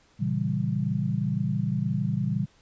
sine chord, A# diminished seventh, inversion none, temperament equal, 116.54 / 138.59 / 164.81 / 196 Hz, A#2 / C#3 / E3 / G3, 0 / 0 / 0 / 0 cents, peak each -30 / -29 / -30 / -29 dBFS, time 0.19-2.46 s, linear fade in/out 20 ms, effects pink hiss -61 dBFS RMS until 2.61 s + resampled to 16000 Hz

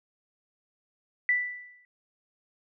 sine tone with exponential decay, 1975.5 Hz, B6, in tune, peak -19 dBFS, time 1.29-1.85 s, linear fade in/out 1 ms, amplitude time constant 120 ms, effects none

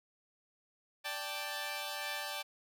10% pulse chord, D suspended fourth, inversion none, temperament equal, 587.3 / 784 / 880 Hz, D5 / G5 / A5, 0 / 0 / 0 cents, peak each -34 dBFS, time 1.04-2.43 s, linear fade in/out 20 ms, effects none

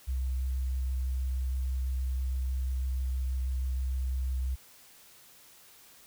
sine tone with vibrato, 64.5 Hz, C2, 24 cents flat, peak -28 dBFS, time 0.07-4.56 s, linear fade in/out 20 ms, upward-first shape square, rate 6.2 Hz, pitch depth 8 cents each way, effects white hiss -56 dBFS RMS until 6.06 s

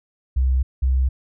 sine tone pair in turn, 64.7 / 64.98 Hz, C2 / C2, -19 / -11 cents, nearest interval unison, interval 8 cents, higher second, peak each -15 dBFS, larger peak neither, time 0.36-0.63 / 0.82-1.09 s, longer neither, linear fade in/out 10 ms, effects none

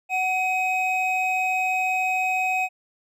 triangle tone pair together, 745 / 2531 Hz, F#5 / D#7, +12 / +29 cents, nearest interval octave + major sixth, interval 2117 cents, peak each -22 dBFS, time 0.09-2.69 s, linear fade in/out 50 ms, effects none

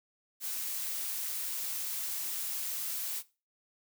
blue noise, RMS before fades -36 dBFS, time 0.4-3.23 s, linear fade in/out 50 ms, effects noise-tail reverb RT60 0.3 s tail -18 dB re dry

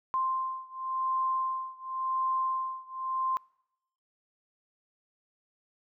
sine beating tone pair, 1046.5 / 1047.42 Hz, C6 / C6, 0 / +2 cents, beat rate 0.92 Hz, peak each -31 / -32 dBFS, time 0.14-3.37 s, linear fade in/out 0 ms, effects noise-tail reverb RT60 0.8 s tail -26 dB re dry

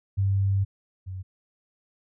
sine tone pair in turn, 98 / 93.73 Hz, G2 / F#2, 0 / +23 cents, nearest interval minor second, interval 77 cents, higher first, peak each -20 / -32 dBFS, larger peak first, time 0.17-0.65 / 1.06-1.23 s, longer first, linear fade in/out 20 ms, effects none

